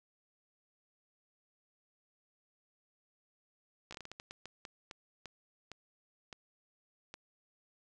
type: slowing click train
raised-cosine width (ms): 0.2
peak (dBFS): -28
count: 16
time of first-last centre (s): 3.91-7.141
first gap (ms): 15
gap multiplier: 1.33
effects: resampled to 24000 Hz